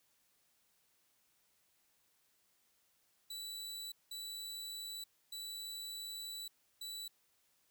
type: tone bursts at uneven times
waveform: sawtooth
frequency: 3951 Hz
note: B7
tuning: in tune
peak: -40 dBFS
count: 4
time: 3.3-3.92 / 4.11-5.04 / 5.32-6.48 / 6.81-7.08 s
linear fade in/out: 5 ms
effects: white hiss -75 dBFS RMS until 7.7 s